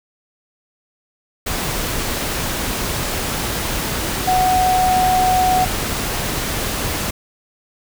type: tone in noise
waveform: sine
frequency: 740 Hz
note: F#5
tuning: in tune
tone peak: -13 dBFS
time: 4.27-5.65 s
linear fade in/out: 10 ms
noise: pink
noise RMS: -22 dBFS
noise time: 1.46-7.11 s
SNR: +6 dB
effects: none